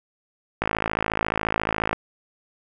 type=click train; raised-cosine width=0.5 ms; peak=-7 dBFS; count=72; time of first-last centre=0.62-1.93 s; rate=54.2 Hz; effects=none